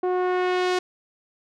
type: tone with low-pass filter sweep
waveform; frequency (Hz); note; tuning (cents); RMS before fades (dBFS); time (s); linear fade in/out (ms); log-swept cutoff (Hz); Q
sawtooth; 364.1; F#4; -28; -23; 0.03-0.79; 5; 760 to 6100; 0.88
effects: none